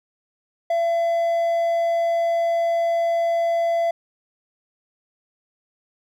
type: tone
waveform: triangle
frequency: 675 Hz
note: E5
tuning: 41 cents sharp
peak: -16 dBFS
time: 0.7-3.91 s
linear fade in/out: 5 ms
effects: none